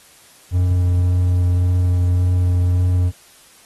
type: tone with vibrato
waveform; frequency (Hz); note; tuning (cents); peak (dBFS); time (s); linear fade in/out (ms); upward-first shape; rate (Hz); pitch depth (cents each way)
triangle; 89.5; F2; +43; -11; 0.51-3.12; 50; triangle; 1.8; 13
effects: white hiss -48 dBFS RMS until 3.65 s + AAC 32 kbps